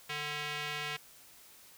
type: tone with band-pass filter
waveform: square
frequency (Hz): 148.6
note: D3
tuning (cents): +21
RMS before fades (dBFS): -38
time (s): 0.09-0.97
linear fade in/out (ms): 10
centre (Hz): 2600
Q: 1.5
effects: white hiss -57 dBFS RMS until 1.77 s